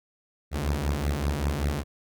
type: beating tone pair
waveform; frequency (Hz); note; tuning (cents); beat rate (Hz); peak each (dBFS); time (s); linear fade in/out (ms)
sawtooth; 69.3 / 74.5; C#2 / D2; 0 / +25; 5.2; -24; 0.51-1.84; 50
effects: none